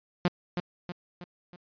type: tone with echo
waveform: sawtooth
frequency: 177 Hz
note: F3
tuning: 23 cents sharp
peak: -18 dBFS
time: 0.25-0.28 s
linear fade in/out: 0 ms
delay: 320 ms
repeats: 4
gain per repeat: -6 dB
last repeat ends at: 1.56 s
effects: resampled to 11025 Hz